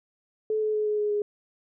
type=tone with pitch steps; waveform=sine; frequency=433 / 429.3 / 425.6 / 421.9 / 418.3 / 414.6 Hz; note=A4 / A4 / G#4 / G#4 / G#4 / G#4; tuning=-28 / -43 / +42 / +27 / +12 / -3 cents; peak=-23 dBFS; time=0.5-1.22 s; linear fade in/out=2 ms; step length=120 ms; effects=none